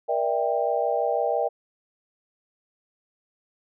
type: chord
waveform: sine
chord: E half-diminished seventh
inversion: second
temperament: just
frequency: 474.7 / 593.3 / 659.3 / 791.1 Hz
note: Bb4 / D5 / E5 / G5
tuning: +31 / +18 / 0 / +16 cents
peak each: -27 dBFS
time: 0.08-1.49 s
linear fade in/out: 20 ms
effects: none